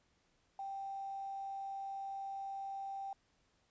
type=tone with quantisation; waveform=sine; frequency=784 Hz; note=G5; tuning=in tune; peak=-40 dBFS; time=0.59-3.13 s; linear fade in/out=2 ms; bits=11; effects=pink hiss -75 dBFS RMS until 3.7 s + resampled to 16000 Hz